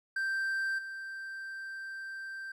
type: tone with level steps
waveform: triangle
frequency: 1568 Hz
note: G6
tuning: in tune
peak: -28 / -37 dBFS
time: 0.16-2.52 s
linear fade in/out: 5 ms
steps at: 0.78 s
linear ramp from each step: 10 ms
effects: none